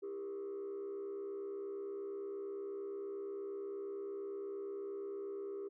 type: tone with frequency modulation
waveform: sine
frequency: 398.3 Hz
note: G4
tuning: 28 cents sharp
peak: -38 dBFS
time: 0.02-5.69 s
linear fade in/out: 20 ms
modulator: 68.6 Hz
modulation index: 0.53
effects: tanh soft clip ceiling -39 dBFS